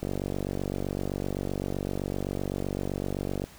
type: click train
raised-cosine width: 2 ms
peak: -17 dBFS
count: 164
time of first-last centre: 0.03-3.44 s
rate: 47.8 Hz
effects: pink hiss -51 dBFS RMS until 3.58 s